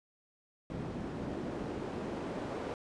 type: noise with band-pass filter sweep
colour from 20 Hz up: pink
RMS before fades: -39 dBFS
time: 0.7-2.74 s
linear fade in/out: 0 ms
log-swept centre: 230 to 440 Hz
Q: 0.87
effects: resampled to 22050 Hz